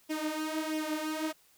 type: tone with flanger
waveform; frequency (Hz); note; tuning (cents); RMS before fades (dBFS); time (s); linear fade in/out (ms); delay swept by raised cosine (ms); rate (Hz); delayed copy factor
sawtooth; 311.1; D#4; 0; -34; 0.09-1.33; 20; 0.34 to 5.74; 1.5; +0.7
effects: white hiss -64 dBFS RMS until 1.57 s